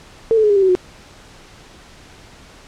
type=tone with pitch steps; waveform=sine; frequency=451.7 / 435.8 / 420.5 / 405.7 / 391.4 / 377.6 / 364.4 Hz; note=A4 / A4 / G#4 / G#4 / G4 / F#4 / F#4; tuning=+45 / -17 / +22 / -41 / -3 / +35 / -26 cents; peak=-10 dBFS; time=0.31-0.751 s; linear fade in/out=0 ms; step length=63 ms; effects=pink hiss -43 dBFS RMS until 2.67 s + low-pass 7000 Hz 12 dB/octave